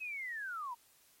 sine linear sweep, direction down, 2594 to 919 Hz, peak -38 dBFS, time 0-0.75 s, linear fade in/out 20 ms, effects white hiss -66 dBFS RMS until 1.2 s + MP3 64 kbps

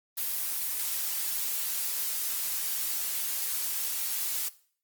blue noise, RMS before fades -31 dBFS, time 0.17-4.49 s, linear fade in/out 10 ms, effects noise-tail reverb RT60 0.5 s tail -19 dB re dry + Opus 24 kbps

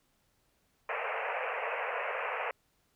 pink band-pass noise, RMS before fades -35 dBFS, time 0.89-2.51 s, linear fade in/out 2 ms, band 450 to 2700 Hz, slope 96 dB/octave, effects pink hiss -73 dBFS RMS until 2.95 s

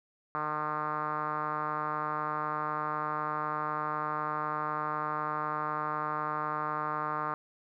5% pulse tone with low-pass filter, 152 Hz, D#3, 40 cents flat, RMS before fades -33 dBFS, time 0.35-7.34 s, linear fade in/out 0 ms, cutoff 1200 Hz, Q 4.3, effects none

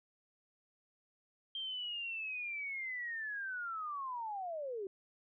sine linear sweep, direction down, 3182 to 370 Hz, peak -38 dBFS, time 1.55-4.87 s, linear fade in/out 2 ms, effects none

